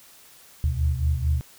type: tone cluster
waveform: sine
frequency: 74.5 / 79 / 125 Hz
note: D2 / D#2 / B2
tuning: +25 / +27 / +21 cents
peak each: -23 / -25 / -28 dBFS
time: 0.64-1.41 s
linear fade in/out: 0 ms
effects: white hiss -51 dBFS RMS until 1.58 s